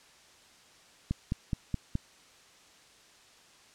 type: click train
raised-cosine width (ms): 5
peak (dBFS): -17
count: 5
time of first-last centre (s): 1.11-1.954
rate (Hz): 4.74
effects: white hiss -58 dBFS RMS until 3.74 s + low-pass 7000 Hz 12 dB/octave